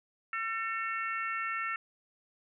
harmonic tone with a mistuned harmonic, 450 Hz, A4, 39 cents sharp, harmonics 3 / 4 / 5 / 6, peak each -35 / -37 / -39 / -41 dBFS, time 0.33-1.76 s, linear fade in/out 2 ms, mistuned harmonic 5, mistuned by -32 cents, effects none

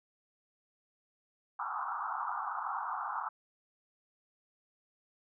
white band-pass noise, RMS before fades -37 dBFS, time 1.59-3.29 s, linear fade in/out 5 ms, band 750 to 1400 Hz, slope 96 dB/octave, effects none

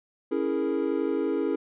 triangle chord, A# half-diminished seventh, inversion first, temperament equal, 277.2 / 329.6 / 415.3 / 466.2 Hz, C#4 / E4 / G#4 / A#4, 0 / 0 / 0 / 0 cents, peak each -28 / -27 / -27 / -30 dBFS, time 0.31-1.56 s, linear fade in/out 10 ms, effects resampled to 8000 Hz

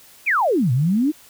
sine exponential two-way sweep, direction down then up, 2608 to 116.54 to 322.3 Hz, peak -15 dBFS, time 0.26-1.12 s, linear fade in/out 20 ms, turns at 0.72 s, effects white hiss -48 dBFS RMS until 1.29 s

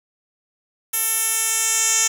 10% pulse tone with band-pass filter sweep, 446.5 Hz, A4, 25 cents sharp, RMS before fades -20 dBFS, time 0.93-2.08 s, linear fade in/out 10 ms, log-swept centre 12000 to 6900 Hz, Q 2.6, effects 7-bit

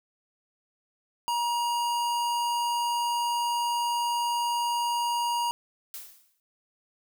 square tone, 950 Hz, A#5, 33 cents sharp, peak -26 dBFS, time 1.28-5.51 s, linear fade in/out 0 ms
blue noise with exponential decay, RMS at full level -37 dBFS, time 5.94-6.4 s, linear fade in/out 1 ms, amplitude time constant 100 ms
effects none

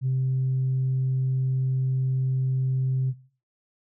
sine tone, 130.81 Hz, C3, in tune, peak -20 dBFS, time 0.01-3.14 s, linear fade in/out 50 ms, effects noise-tail reverb RT60 0.4 s tail -17 dB re dry + tanh soft clip ceiling -18 dBFS

